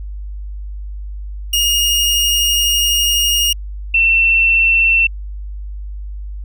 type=tone pair in turn; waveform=sawtooth / sine; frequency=2852 / 2692 Hz; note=F7 / E7; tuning=+36 / +36 cents; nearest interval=minor second; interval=100 cents; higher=first; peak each=-9 dBFS; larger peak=neither; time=1.53-3.53 / 3.94-5.07 s; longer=first; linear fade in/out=5 ms; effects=added 50 Hz sine -24 dBFS peak until 6.44 s